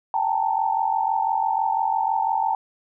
sine tone cluster, 783 / 867 / 913 Hz, G5 / A5 / A#5, -2 / -26 / -36 cents, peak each -24 dBFS, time 0.14-2.55 s, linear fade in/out 2 ms, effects none

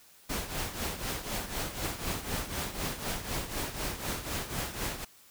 pink noise with tremolo, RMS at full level -32 dBFS, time 0.29-5.05 s, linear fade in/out 10 ms, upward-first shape triangle, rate 4 Hz, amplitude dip 75%, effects white hiss -58 dBFS RMS until 5.3 s

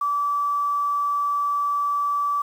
sine tone with quantisation, 1155 Hz, D6, 29 cents flat, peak -20 dBFS, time 0.01-2.42 s, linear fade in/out 5 ms, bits 8, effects none

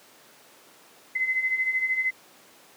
sine beating tone pair, 2036 / 2049 Hz, C7 / C7, -48 / -37 cents, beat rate 13 Hz, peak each -30 / -24 dBFS, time 1.15-2.11 s, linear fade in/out 10 ms, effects pink hiss -53 dBFS RMS until 2.76 s + high-pass 300 Hz 12 dB/octave

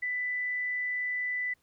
sine tone, 1989 Hz, B6, 12 cents sharp, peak -29 dBFS, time 0.02-1.54 s, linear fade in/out 10 ms, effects pink hiss -71 dBFS RMS until 1.62 s

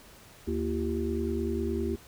harmonic tone with a mistuned harmonic, 78 Hz, D#2, 5 cents sharp, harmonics 1 / 3 / 4 / 5, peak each -33 / -33 / -33 / -33 dBFS, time 0.47-1.96 s, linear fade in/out 10 ms, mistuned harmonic 4, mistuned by +150 cents, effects pink hiss -53 dBFS RMS until 2.07 s

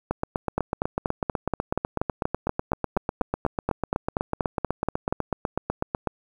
two click trains, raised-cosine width 1 ms, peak -9 / -10 dBFS, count 20 / 49, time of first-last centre 0.58-5.125 / 0.11-6.073 s, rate 4.18 / 8.05 Hz, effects 8-bit

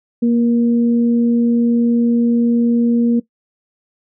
sine tone pair together, 235.3 / 474.1 Hz, A#3 / A#4, +16 / +29 cents, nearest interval octave, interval 1213 cents, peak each -11 / -23 dBFS, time 0.22-3.2 s, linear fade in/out 10 ms, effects noise-tail reverb RT60 0.1 s tail -18 dB re dry

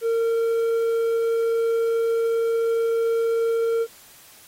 sine tone with hard clipping, 458.4 Hz, A#4, 29 cents flat, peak -20 dBFS, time 0.01-3.87 s, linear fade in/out 50 ms, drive 3 dB, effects white hiss -49 dBFS RMS until 4.47 s + AAC 48 kbps

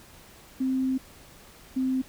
sine tone pair in turn, 261.5 / 260.3 Hz, C4 / C4, -1 / -9 cents, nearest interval unison, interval 8 cents, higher first, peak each -23 dBFS, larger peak neither, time 0.6-0.98 / 1.76-2.02 s, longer first, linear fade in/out 10 ms, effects pink hiss -51 dBFS RMS until 2.08 s

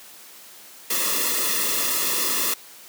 white noise with comb filter, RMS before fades -23 dBFS, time 0.9-2.54 s, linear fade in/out 5 ms, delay 1.3 ms, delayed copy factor -0.9, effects white hiss -45 dBFS RMS until 2.88 s + high-pass 200 Hz 12 dB/octave

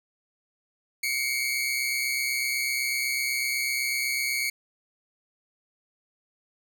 sawtooth tone pair together, 2147 / 2275 Hz, C7 / C#7, +44 / +44 cents, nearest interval minor second, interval 100 cents, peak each -25 dBFS, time 1.03-4.5 s, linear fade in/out 5 ms, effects none

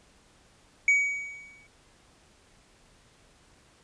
triangle tone with exponential decay, 2260 Hz, C#7, 33 cents sharp, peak -15 dBFS, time 0.88-1.67 s, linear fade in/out 2 ms, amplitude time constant 170 ms, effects pink hiss -60 dBFS RMS until 3.83 s + resampled to 22050 Hz

